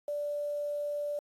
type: tone with quantisation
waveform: sine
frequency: 585 Hz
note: D5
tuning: 7 cents flat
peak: -31 dBFS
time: 0.08-1.19 s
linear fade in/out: 2 ms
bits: 9
effects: AAC 48 kbps